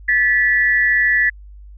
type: tone pair together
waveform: sine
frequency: 1741 / 1954.2 Hz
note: A6 / B6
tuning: -19 / -19 cents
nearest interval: major second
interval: 200 cents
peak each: -15 dBFS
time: 0.08-1.3 s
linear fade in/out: 10 ms
effects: added 50 Hz sine -36 dBFS peak until 1.77 s